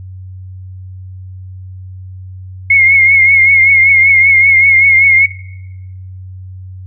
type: tone with vibrato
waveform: sine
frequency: 2161 Hz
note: C#7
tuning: 45 cents flat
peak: -4 dBFS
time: 2.7-5.26 s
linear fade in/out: 5 ms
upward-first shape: triangle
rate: 5.2 Hz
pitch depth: 57 cents each way
effects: noise-tail reverb RT60 1.0 s tail -20 dB re dry + added 93 Hz sine -26 dBFS peak until 6.86 s